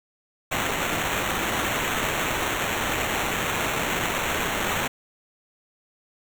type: noise with sample-and-hold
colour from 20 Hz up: white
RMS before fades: -26 dBFS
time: 0.51-4.88 s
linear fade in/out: 10 ms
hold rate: 4900 Hz
effects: none